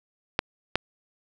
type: clicks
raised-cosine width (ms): 0.3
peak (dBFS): -5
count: 2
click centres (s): 0.391 / 0.756
effects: none